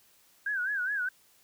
sine tone with vibrato, 1568 Hz, G6, in tune, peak -28 dBFS, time 0.46-1.09 s, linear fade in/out 5 ms, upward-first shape sine, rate 4.8 Hz, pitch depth 140 cents each way, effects white hiss -63 dBFS RMS until 1.43 s

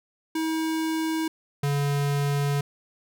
square tone pair in turn, 320 / 142.54 Hz, D#4 / C#3, +49 / +49 cents, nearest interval octave + major second, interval 1400 cents, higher first, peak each -25 / -23 dBFS, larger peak second, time 0.35-1.28 / 1.63-2.61 s, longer second, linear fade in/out 5 ms, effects none

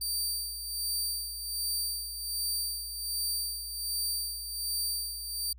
20% pulse tone with tremolo, 4642 Hz, D8, 21 cents flat, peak -23 dBFS, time 0.01-5.53 s, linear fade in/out 5 ms, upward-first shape sine, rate 1.3 Hz, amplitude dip 60%, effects added 60 Hz sine -48 dBFS peak until 5.58 s

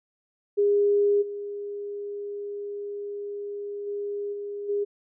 sine tone with level steps, 407.8 Hz, G#4, 32 cents flat, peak -18 / -31 / -28 / -31 / -23 dBFS, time 0.57-4.85 s, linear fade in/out 20 ms, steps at 1.21 / 3.86 / 4.32 / 4.68 s, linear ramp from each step 20 ms, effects none

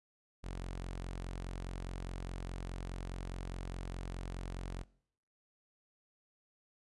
sawtooth tone, 44.83 Hz, F1, 46 cents sharp, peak -36 dBFS, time 0.43-4.84 s, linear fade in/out 20 ms, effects noise-tail reverb RT60 0.7 s tail -23 dB re dry + resampled to 24000 Hz

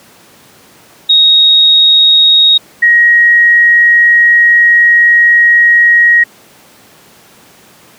sine tone pair in turn, 3758 / 1890.4 Hz, A#7 / A#6, +13 / +24 cents, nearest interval octave, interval 1189 cents, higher first, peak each -3 dBFS, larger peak neither, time 1.09-2.58 / 2.82-6.24 s, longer second, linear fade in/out 10 ms, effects pink hiss -41 dBFS RMS until 7.98 s + high-pass 150 Hz 12 dB/octave

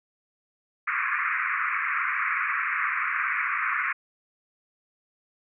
pink band-pass noise, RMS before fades -27 dBFS, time 0.87-3.93 s, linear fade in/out 10 ms, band 1100 to 2400 Hz, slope 96 dB/octave, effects none

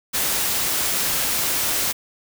white noise, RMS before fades -22 dBFS, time 0.13-1.93 s, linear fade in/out 20 ms, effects none

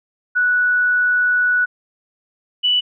sine tone pair in turn, 1475 / 2964 Hz, F#6 / F#7, -6 / +2 cents, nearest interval octave, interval 1208 cents, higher second, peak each -13 dBFS, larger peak neither, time 0.35-1.66 / 2.63-2.81 s, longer first, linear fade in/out 20 ms, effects none

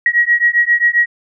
sine beating tone pair, 1900 / 1907.5 Hz, A#6 / A#6, +33 / +39 cents, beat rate 7.5 Hz, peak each -13 dBFS, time 0.06-1.06 s, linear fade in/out 2 ms, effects none

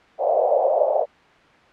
white band-pass noise, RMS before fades -19 dBFS, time 0.18-1.06 s, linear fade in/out 50 ms, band 530 to 690 Hz, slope 48 dB/octave, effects white hiss -51 dBFS RMS until 1.72 s + low-pass 2000 Hz 12 dB/octave

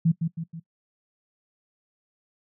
sine tone with echo, 164.81 Hz, E3, in tune, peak -16 dBFS, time 0.05-0.12 s, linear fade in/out 10 ms, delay 160 ms, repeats 3, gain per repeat -6 dB, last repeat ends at 0.6 s, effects noise-tail reverb RT60 0.1 s tail -19 dB re dry

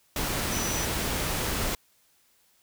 sine tone in noise, 5920 Hz, F#8, in tune, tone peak -33 dBFS, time 0.52-0.85 s, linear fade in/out 2 ms, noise pink, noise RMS -29 dBFS, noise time 0.16-1.75 s, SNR -7 dB, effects white hiss -65 dBFS RMS until 2.62 s

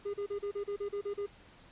triangle tone bursts, 405.9 Hz, G#4, 40 cents flat, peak -31 dBFS, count 10, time 0.05-1.264 s, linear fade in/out 10 ms, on 89 ms, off 36 ms, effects pink hiss -58 dBFS RMS until 1.71 s + resampled to 8000 Hz

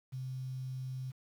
sine tone with quantisation, 130 Hz, C3, 11 cents flat, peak -37 dBFS, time 0.12-1.12 s, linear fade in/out 20 ms, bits 10, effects none

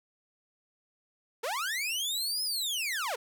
sawtooth linear two-way sweep, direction up then down, 410 to 5170 to 410 Hz, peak -27 dBFS, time 1.43-3.16 s, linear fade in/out 10 ms, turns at 2.43 s, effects none

